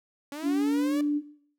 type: linear sweep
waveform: sawtooth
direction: up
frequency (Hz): 277.2 to 587.3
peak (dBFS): -31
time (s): 0.32-1.01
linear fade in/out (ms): 2
type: tone with pitch glide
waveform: sine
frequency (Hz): 286.6 to 293.5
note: D4 to D4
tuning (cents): -42 to -1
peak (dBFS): -22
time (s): 0.42-1.22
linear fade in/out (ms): 50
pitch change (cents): +41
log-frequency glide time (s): 0.71-0.92
effects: noise-tail reverb RT60 0.6 s tail -17 dB re dry